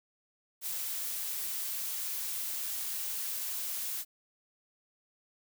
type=noise; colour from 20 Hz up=blue; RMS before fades=-36 dBFS; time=0.61-4.05 s; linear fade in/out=50 ms; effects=none